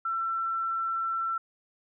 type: tone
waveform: sine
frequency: 1344 Hz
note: E6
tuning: 33 cents sharp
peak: -27 dBFS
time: 0.05-1.38 s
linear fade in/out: 5 ms
effects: none